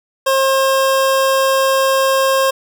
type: tone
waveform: 25% pulse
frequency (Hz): 535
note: C5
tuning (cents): +38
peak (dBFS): -8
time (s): 0.26-2.51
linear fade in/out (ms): 10
effects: none